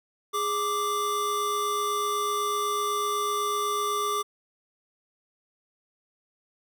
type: tone pair together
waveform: square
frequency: 414 / 1174 Hz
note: G#4 / D6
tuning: -5 / -1 cents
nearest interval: octave + tritone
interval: 1804 cents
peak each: -32 / -27 dBFS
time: 0.33-4.23 s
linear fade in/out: 20 ms
effects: none